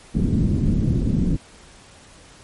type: low-pass noise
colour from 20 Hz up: white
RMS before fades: -19 dBFS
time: 0.14-1.37 s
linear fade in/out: 20 ms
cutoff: 250 Hz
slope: 24 dB/octave
effects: pink hiss -47 dBFS RMS until 2.43 s + MP3 48 kbps